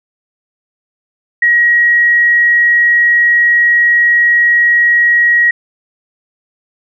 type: tone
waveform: sine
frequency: 1900 Hz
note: A#6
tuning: 33 cents sharp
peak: -6 dBFS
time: 1.42-5.51 s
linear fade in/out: 5 ms
effects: none

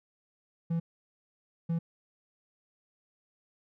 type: tone bursts at uneven times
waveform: triangle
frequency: 166.6 Hz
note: E3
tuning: 19 cents sharp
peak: -25 dBFS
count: 2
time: 0.7-0.8 / 1.69-1.79 s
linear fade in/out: 10 ms
effects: none

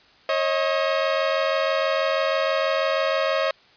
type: tone pair together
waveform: sawtooth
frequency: 545 / 631.2 Hz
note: C#5 / D#5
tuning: -29 / +25 cents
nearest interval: minor third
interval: 254 cents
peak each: -19 dBFS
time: 0.29-3.51 s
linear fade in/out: 2 ms
effects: white hiss -54 dBFS RMS until 3.76 s + resampled to 11025 Hz

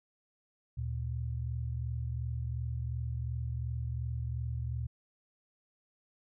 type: tone pair together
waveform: sine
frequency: 75.7 / 118.48 Hz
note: D#2 / A#2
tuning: -47 / +29 cents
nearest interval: minor sixth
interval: 776 cents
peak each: -36 / -35 dBFS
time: 0.77-4.87 s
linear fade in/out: 10 ms
effects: none

